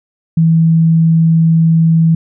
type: tone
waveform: sine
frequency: 163.3 Hz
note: E3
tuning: 16 cents flat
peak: -6 dBFS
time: 0.37-2.15 s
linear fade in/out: 5 ms
effects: none